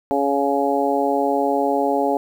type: harmonic tone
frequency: 140 Hz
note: C#3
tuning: 18 cents sharp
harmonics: 2 / 3 / 4 / 5 / 6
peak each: -23 / -23 / -23 / -23 / -23 dBFS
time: 0.11-2.17 s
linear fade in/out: 0 ms
effects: 8-bit